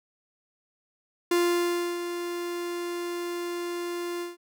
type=tone with ADSR envelope; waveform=45% pulse; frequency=348.4 Hz; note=F4; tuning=4 cents flat; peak=-20 dBFS; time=1.31-4.37 s; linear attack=5 ms; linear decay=660 ms; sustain=-10 dB; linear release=160 ms; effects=none